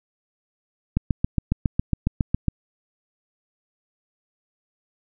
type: click train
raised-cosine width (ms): 5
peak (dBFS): -7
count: 12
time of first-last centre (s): 0.97-2.483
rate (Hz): 7.27
effects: none